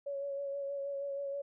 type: tone with vibrato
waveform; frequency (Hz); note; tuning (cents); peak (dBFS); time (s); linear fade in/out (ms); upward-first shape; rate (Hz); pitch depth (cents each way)
sine; 559; C#5; +14; -35; 0.06-1.42; 10; sine; 6.3; 22
effects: none